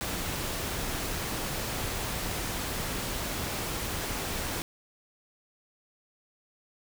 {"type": "noise", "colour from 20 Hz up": "pink", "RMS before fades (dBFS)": -33, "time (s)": [0.01, 4.62], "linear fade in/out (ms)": 0, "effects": []}